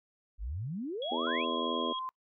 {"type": "exponential sweep", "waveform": "sine", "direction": "up", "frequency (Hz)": [44.21, 2891], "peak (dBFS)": -34, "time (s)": [0.38, 1.46], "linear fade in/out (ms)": 50}
{"type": "tone with pitch glide", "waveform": "sine", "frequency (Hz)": [3322, 3284], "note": ["G#7", "G#7"], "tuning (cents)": [0, -20], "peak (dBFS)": -37, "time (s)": [1.02, 1.99], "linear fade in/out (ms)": 2, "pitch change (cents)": -20, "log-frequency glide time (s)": [1.36, 1.87]}
{"type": "harmonic tone", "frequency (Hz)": 82.41, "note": "E2", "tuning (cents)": 0, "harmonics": [3, 4, 5, 6, 7, 8], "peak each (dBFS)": [-37, -38, -39, -40, -40, -41], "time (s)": [1.11, 1.93], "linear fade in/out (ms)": 10}
{"type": "tone", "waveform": "sine", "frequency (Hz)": 1037, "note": "C6", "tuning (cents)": -16, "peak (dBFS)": -35, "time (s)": [1.27, 2.09], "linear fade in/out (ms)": 0}
{"effects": ["noise-tail reverb RT60 0.1 s tail -25 dB re dry"]}